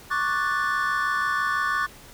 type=chord; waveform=triangle; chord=D major seventh; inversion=third; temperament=equal; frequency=1108.7 / 1174.7 / 1480 / 1760 Hz; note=C#6 / D6 / F#6 / A6; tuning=0 / 0 / 0 / 0 cents; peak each=-26 dBFS; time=0.1-1.87 s; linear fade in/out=20 ms; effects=pink hiss -47 dBFS RMS until 2.13 s